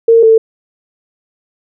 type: tone pair in turn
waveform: sine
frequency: 457.8 / 446.6 Hz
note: A#4 / A4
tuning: -31 / +26 cents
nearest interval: unison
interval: 43 cents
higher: first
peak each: -3 dBFS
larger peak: neither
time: 0.08-0.23 / 0.23-0.38 s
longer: neither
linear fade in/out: 5 ms
effects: none